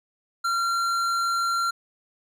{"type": "tone with tanh clipping", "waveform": "sine", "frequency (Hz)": 1373, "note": "F6", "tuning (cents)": -30, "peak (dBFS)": -24, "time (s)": [0.44, 1.71], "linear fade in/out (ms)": 10, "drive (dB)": 15, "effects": []}